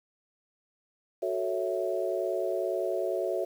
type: chord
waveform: sine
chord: F# minor seventh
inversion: none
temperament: equal with one note detuned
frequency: 370 / 440 / 557.3 / 659.3 Hz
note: F#4 / A4 / C#5 / E5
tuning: 0 / 0 / +9 / 0 cents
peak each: -32 / -35 / -33 / -32 dBFS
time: 1.22-3.45 s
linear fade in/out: 10 ms
effects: 9-bit